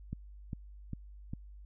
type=click train; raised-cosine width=5 ms; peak=-25 dBFS; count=4; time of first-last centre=0.13-1.335 s; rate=2.49 Hz; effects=added 50 Hz sine -48 dBFS peak until 1.65 s